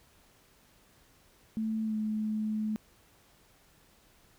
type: tone with pitch glide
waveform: sine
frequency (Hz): 220 to 215.3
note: A3 to A3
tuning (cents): 0 to -37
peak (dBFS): -29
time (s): 1.57-2.76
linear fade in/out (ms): 0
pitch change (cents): -37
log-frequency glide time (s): 1.84-1.96
effects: pink hiss -63 dBFS RMS until 4.38 s